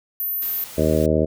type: tone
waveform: sine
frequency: 13460 Hz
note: G#9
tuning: 22 cents sharp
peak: -22 dBFS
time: 0.2-0.64 s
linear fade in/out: 0 ms
type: noise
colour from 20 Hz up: white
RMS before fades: -38 dBFS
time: 0.42-1.06 s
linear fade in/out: 2 ms
type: harmonic tone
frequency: 77.9 Hz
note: D#2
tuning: 3 cents sharp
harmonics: 1 / 2 / 3 / 4 / 5 / 6 / 7 / 8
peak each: -24 / -24 / -24 / -24 / -24 / -24 / -24 / -24 dBFS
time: 0.77-1.26 s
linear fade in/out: 20 ms
effects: none